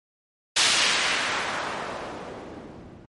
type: noise with low-pass filter sweep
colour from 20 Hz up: blue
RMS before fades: -27 dBFS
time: 0.56-3.06 s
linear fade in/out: 10 ms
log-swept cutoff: 4400 to 200 Hz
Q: 0.84
effects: MP3 48 kbps